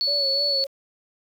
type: tone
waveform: sine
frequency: 4423 Hz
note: C#8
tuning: 5 cents flat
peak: -20 dBFS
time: 0.01-0.64 s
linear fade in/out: 0 ms
type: tone with vibrato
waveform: sine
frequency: 560 Hz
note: C#5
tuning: 18 cents sharp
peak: -28 dBFS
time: 0.07-0.67 s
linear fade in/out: 10 ms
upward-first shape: sine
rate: 3.3 Hz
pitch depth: 61 cents each way
effects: 8-bit